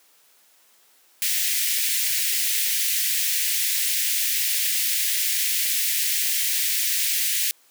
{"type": "high-pass noise", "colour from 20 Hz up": "white", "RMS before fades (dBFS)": -23, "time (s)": [1.22, 7.51], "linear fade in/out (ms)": 0, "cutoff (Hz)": 1800, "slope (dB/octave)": 48, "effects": ["white hiss -58 dBFS RMS until 7.7 s", "high-pass 300 Hz 12 dB/octave"]}